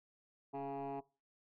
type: tone with frequency modulation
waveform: sine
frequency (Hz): 554.4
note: C#5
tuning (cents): 0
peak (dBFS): -37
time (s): 0.53-1.01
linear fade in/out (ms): 20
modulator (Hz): 138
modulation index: 2.5
effects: noise-tail reverb RT60 0.3 s tail -21 dB re dry + tanh soft clip ceiling -38 dBFS